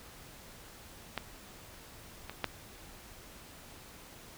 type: clicks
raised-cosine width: 0.3 ms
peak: -17 / -24 / -14 dBFS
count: 3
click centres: 1.177 / 2.296 / 2.443 s
effects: pink hiss -52 dBFS RMS until 4.37 s